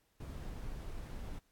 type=noise; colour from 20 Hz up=brown; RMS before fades=-43 dBFS; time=0.2-1.39 s; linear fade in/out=5 ms; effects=pink hiss -75 dBFS RMS until 1.51 s + AAC 64 kbps